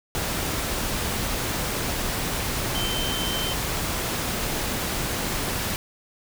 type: tone in noise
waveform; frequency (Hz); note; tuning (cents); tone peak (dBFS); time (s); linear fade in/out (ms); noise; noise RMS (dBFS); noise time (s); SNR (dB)
sine; 3096; G7; -22; -29; 2.75-3.53; 0; pink; -27; 0.15-5.76; -5
effects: none